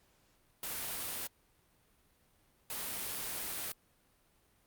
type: noise bursts at uneven times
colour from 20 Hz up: white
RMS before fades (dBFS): -39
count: 2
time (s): 0.63-1.27 / 2.7-3.72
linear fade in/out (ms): 2
effects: pink hiss -70 dBFS RMS until 4.66 s + Opus 48 kbps